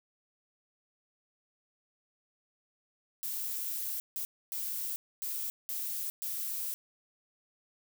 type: noise bursts at uneven times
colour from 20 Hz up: violet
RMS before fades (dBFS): -36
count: 6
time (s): 3.23-4 / 4.16-4.25 / 4.52-4.96 / 5.22-5.5 / 5.69-6.1 / 6.22-6.74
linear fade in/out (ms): 0
effects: none